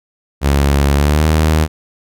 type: tone with pitch glide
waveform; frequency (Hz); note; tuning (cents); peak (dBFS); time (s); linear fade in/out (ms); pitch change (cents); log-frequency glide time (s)
sawtooth; 70.4 to 78.11; C#2 to D#2; +27 to +7; -6; 0.41-1.68; 50; +180; 0.95-1.26
effects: none